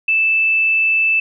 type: tone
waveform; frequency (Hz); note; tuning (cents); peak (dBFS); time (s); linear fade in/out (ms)
sine; 2637; E7; 0; -12; 0.08-1.2; 5
effects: none